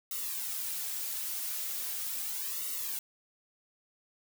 blue noise with flanger, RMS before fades -36 dBFS, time 0.11-2.99 s, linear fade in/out 2 ms, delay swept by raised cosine 1.2 to 4.5 ms, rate 0.39 Hz, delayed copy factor -0.85, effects none

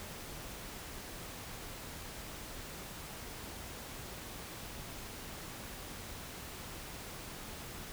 silence, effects pink hiss -46 dBFS RMS until 7.92 s

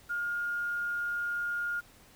sine tone with quantisation, 1419 Hz, F6, 27 cents sharp, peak -30 dBFS, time 0.09-1.81 s, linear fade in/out 20 ms, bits 9, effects pink hiss -58 dBFS RMS until 2.15 s

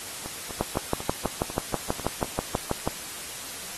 two click trains, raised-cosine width 1 ms, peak -21 / -10 dBFS, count 9 / 15, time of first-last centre 0.26-2.245 / 0.61-2.875 s, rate 4.03 / 6.18 Hz, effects white hiss -37 dBFS RMS until 3.77 s + AAC 32 kbps

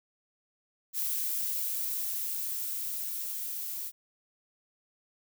violet noise with level ramp, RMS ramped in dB -31 to -37 dBFS, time 0.93-3.92 s, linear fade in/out 50 ms, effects none

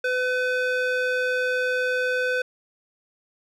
square tone with band-pass filter, 504 Hz, B4, 35 cents sharp, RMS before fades -24 dBFS, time 0.04-2.42 s, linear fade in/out 5 ms, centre 1400 Hz, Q 1.2, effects none

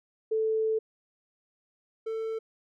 sine / triangle tone pair in turn, 440 / 445.4 Hz, A4 / A4, 0 / +21 cents, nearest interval unison, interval 21 cents, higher second, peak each -24 / -28 dBFS, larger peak first, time 0.31-0.79 / 2.06-2.39 s, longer first, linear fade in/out 10 ms, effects none

